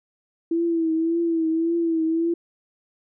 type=tone with vibrato; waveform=sine; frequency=329.6 Hz; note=E4; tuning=in tune; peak=-19 dBFS; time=0.51-2.34 s; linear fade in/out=5 ms; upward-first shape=triangle; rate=1.8 Hz; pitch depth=58 cents each way; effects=none